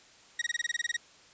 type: tone bursts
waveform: sawtooth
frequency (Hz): 1889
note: A#6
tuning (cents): +22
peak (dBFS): -24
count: 12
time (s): 0.39-0.967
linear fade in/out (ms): 5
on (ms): 27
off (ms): 23
effects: white hiss -57 dBFS RMS until 1.33 s + resampled to 16000 Hz